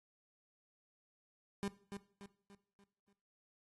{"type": "tone with echo", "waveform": "30% pulse", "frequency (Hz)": 200, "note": "G3", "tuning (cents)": 35, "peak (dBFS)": -34, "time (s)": [1.63, 1.68], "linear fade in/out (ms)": 0, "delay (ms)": 290, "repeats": 5, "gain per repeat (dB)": -7, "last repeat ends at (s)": 3.13, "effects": ["noise-tail reverb RT60 0.5 s tail -17 dB re dry", "AAC 32 kbps"]}